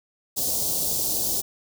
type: band-stop noise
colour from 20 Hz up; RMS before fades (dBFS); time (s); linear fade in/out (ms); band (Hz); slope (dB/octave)
white; -25; 0.36-1.42; 20; 720 to 4400; 24
effects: none